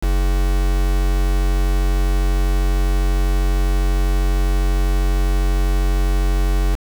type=tone with quantisation; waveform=triangle; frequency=46.25 Hz; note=F#1; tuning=in tune; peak=-12 dBFS; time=0.02-6.76 s; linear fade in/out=20 ms; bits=4; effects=none